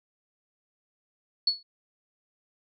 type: tone with exponential decay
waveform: sine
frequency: 4400 Hz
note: C#8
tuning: 14 cents flat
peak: -17 dBFS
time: 1.47-1.63 s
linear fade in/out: 5 ms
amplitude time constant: 33 ms
effects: none